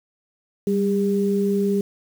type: tone pair together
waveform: sine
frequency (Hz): 196.9 / 403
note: G3 / G4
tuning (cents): +8 / +48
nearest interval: octave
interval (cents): 1240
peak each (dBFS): -20 / -21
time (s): 0.67-1.81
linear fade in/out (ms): 2
effects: 7-bit